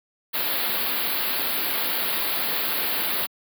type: band-stop noise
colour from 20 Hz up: white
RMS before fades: -25 dBFS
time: 0.33-3.27 s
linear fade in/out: 20 ms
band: 4700 to 11000 Hz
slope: 96 dB/octave
effects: high-pass 200 Hz 12 dB/octave